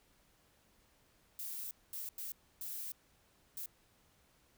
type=noise bursts at uneven times; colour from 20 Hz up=violet; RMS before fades=-43 dBFS; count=5; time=1.39-1.71 / 1.93-2.09 / 2.18-2.32 / 2.61-2.92 / 3.57-3.66 s; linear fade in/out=2 ms; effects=pink hiss -70 dBFS RMS until 4.57 s